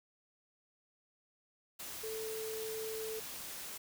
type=tone in noise; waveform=sine; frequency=440 Hz; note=A4; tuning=in tune; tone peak=-39 dBFS; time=2.03-3.2 s; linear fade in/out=10 ms; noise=white; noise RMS=-45 dBFS; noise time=1.79-3.78 s; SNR=+3 dB; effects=none